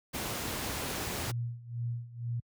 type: noise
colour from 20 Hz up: pink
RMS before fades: -35 dBFS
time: 0.13-1.32 s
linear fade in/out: 20 ms
type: tone with tremolo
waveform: sine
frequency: 118.6 Hz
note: A#2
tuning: 30 cents sharp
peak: -30 dBFS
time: 1.27-2.4 s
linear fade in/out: 5 ms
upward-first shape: sine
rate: 2.1 Hz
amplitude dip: 85%
effects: high-pass 60 Hz 12 dB/octave